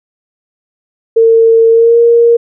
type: tone with pitch glide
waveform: sine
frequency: 454.2 to 468.3 Hz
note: A#4 to A#4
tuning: -45 to +8 cents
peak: -3 dBFS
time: 1.16-2.37 s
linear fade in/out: 10 ms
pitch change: +53 cents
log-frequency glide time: 1.7-1.98 s
effects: none